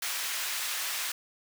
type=high-pass noise; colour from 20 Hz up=pink; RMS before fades=-33 dBFS; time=0.02-1.12 s; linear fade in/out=5 ms; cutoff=1600 Hz; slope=12 dB/octave; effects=none